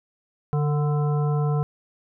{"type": "harmonic tone with a mistuned harmonic", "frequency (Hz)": 146.83, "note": "D3", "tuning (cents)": 0, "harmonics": [1, 3, 5, 7, 9], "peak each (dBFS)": [-20, -30, -34, -37, -39], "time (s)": [0.53, 1.63], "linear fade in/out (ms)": 0, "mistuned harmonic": 3, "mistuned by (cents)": 35, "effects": []}